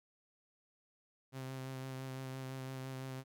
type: tone with vibrato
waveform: sawtooth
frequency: 131.7 Hz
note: C3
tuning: 12 cents sharp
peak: -38 dBFS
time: 1.32-3.24 s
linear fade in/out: 50 ms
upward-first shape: sine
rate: 5.9 Hz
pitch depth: 18 cents each way
effects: none